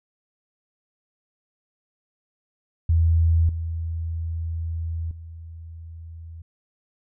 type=tone with level steps; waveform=sine; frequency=82.41 Hz; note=E2; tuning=in tune; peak=-15 / -25 / -36 dBFS; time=2.89-6.42 s; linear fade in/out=5 ms; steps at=3.49 / 5.11 s; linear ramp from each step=2 ms; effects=none